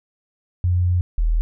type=tone pair in turn; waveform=sine; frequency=89.2 / 40.41 Hz; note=F2 / E1; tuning=+37 / -34 cents; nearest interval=octave + major second; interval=1371 cents; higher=first; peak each=-15 dBFS; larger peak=neither; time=0.64-1.01 / 1.18-1.41 s; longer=first; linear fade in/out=0 ms; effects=none